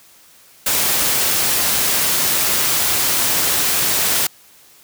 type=noise; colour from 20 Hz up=white; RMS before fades=-17 dBFS; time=0.66-4.27 s; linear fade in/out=5 ms; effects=white hiss -48 dBFS RMS until 4.83 s + high-pass 60 Hz 12 dB/octave